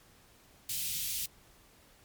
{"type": "band-stop noise", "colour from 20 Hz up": "white", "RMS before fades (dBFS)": -35, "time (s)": [0.69, 1.26], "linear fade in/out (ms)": 5, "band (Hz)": [160, 2600], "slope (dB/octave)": 24, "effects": ["pink hiss -61 dBFS RMS until 2.04 s", "MP3 96 kbps"]}